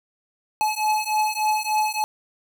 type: beating tone pair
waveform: square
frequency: 855 / 858.4 Hz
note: A5 / A5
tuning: -50 / -43 cents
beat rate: 3.4 Hz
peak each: -24 dBFS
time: 0.61-2.04 s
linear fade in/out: 0 ms
effects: none